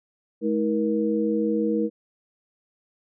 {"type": "tone cluster", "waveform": "sine", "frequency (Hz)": [213.4, 320.1, 472.7], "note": ["G#3", "D#4", "A#4"], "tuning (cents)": [47, 49, 24], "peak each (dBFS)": -25, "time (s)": [0.41, 1.9], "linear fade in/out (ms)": 50, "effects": []}